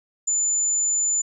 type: tone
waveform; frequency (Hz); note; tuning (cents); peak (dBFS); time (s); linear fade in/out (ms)
sine; 7040; A8; 0; -19; 0.27-1.22; 10
effects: none